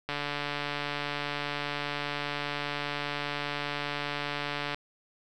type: click train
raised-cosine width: 0.3 ms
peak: -16 dBFS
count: 676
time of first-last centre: 0.09-4.745 s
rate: 145 Hz
effects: none